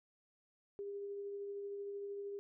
sine tone with tremolo, 402.4 Hz, G4, 45 cents sharp, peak -40 dBFS, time 0.79-2.39 s, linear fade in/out 0 ms, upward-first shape triangle, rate 13 Hz, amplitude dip 25%, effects none

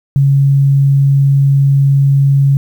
sine tone, 138.59 Hz, C#3, in tune, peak -6 dBFS, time 0.16-2.57 s, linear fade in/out 0 ms, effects 7-bit

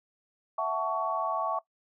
sine chord, F# minor seventh, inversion third, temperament equal with one note detuned, 659.3 / 740 / 880 / 1121.6 Hz, E5 / F#5 / A5 / C#6, 0 / 0 / 0 / +20 cents, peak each -32 / -35 / -35 / -30 dBFS, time 0.58-1.59 s, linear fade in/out 5 ms, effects noise-tail reverb RT60 0.1 s tail -19 dB re dry

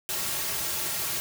white noise with comb filter, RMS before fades -30 dBFS, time 0.09-1.2 s, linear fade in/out 0 ms, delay 4 ms, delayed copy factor -0.6, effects none

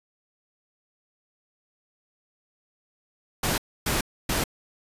pink noise bursts, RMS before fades -25 dBFS, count 3, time 3.43-4.44 s, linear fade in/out 5 ms, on 150 ms, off 280 ms, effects resampled to 32000 Hz

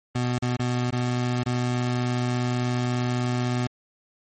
25% pulse tone with dropouts, 123.47 Hz, B2, in tune, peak -19 dBFS, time 0.15-3.67 s, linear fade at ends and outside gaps 5 ms, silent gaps 0.385-0.423 / 0.567-0.594 / 0.907-0.926 / 1.434-1.461 s, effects MP3 32 kbps

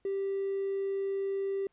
triangle tone with hard clipping, 392 Hz, G4, in tune, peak -30 dBFS, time 0.05-1.67 s, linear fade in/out 2 ms, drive 4 dB, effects pink hiss -75 dBFS RMS until 1.72 s + resampled to 8000 Hz

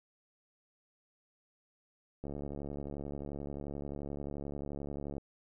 click train, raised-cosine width 2 ms, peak -28 dBFS, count 211, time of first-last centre 2.24-5.181 s, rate 71.4 Hz, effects none

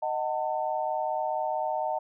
sine chord, D# diminished, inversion none, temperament just, 622.3 / 746.7 / 896 Hz, D#5 / F#5 / A5, 0 / +16 / +31 cents, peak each -31 dBFS, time 0.02-1.99 s, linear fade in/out 10 ms, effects none

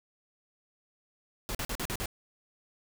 pink noise bursts, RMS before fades -34 dBFS, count 6, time 1.49-2.058 s, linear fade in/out 0 ms, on 58 ms, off 44 ms, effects none

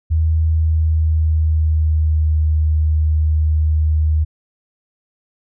sine tone with pitch glide, 79.7 to 77.48 Hz, D#2 to D#2, +42 to -7 cents, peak -12 dBFS, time 0.1-4.25 s, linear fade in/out 20 ms, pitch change -49 cents, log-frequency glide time 0.5-2.42 s, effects none

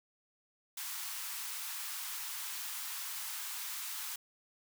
white high-pass noise, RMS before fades -41 dBFS, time 0.77-4.16 s, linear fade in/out 5 ms, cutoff 840 Hz, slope 48 dB/octave, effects none

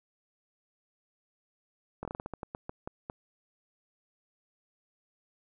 slowing click train, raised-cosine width 1 ms, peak -23 dBFS, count 13, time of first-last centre 2.03-3.099 s, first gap 21 ms, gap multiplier 1.24, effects none

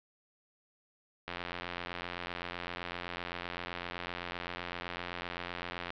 click train, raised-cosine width 0.3 ms, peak -21 dBFS, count 407, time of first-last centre 1.28-5.904 s, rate 87.8 Hz, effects low-pass 4000 Hz 12 dB/octave

